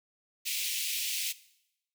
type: high-pass noise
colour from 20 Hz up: pink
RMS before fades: -33 dBFS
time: 0.45-1.33 s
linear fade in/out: 20 ms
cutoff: 2300 Hz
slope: 48 dB/octave
effects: noise-tail reverb RT60 0.8 s tail -18 dB re dry